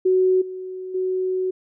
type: tone with level steps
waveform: sine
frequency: 372.1 Hz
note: F#4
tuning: 10 cents sharp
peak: -14 / -29 / -20 dBFS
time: 0.05-1.51 s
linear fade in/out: 10 ms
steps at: 0.41 / 0.94 s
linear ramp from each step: 10 ms
effects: none